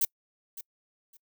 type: noise with echo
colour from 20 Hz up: violet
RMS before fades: -25 dBFS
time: 0.01-0.05 s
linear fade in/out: 5 ms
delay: 560 ms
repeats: 2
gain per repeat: -15 dB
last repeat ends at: 1.17 s
effects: noise-tail reverb RT60 0.1 s tail -26 dB re dry